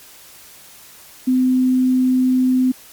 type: tone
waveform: sine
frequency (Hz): 255.8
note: C4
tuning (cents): -39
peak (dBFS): -12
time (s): 1.27-2.72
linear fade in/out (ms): 10
effects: white hiss -43 dBFS RMS until 2.92 s + MP3 96 kbps